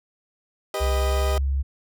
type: chord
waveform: 30% pulse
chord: G augmented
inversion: none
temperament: equal with one note detuned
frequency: 397 / 493.9 / 622.3 Hz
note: G4 / B4 / D#5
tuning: +22 / 0 / 0 cents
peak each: -27 / -30 / -25 dBFS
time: 0.74-1.38 s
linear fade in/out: 2 ms
type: tone with pitch glide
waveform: sine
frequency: 65.41 to 68.27 Hz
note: C2 to C#2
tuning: 0 to -26 cents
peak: -20 dBFS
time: 0.8-1.63 s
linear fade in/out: 20 ms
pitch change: +74 cents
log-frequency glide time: 0.93-1.3 s
effects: none